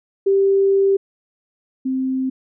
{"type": "tone pair in turn", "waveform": "sine", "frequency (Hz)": [392, 261.6], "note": ["G4", "C4"], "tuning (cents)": [0, 0], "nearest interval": "perfect fifth", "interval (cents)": 700, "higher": "first", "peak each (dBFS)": [-12, -18], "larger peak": "first", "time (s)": [[0.26, 0.97], [1.85, 2.3]], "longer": "first", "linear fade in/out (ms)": 10, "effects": []}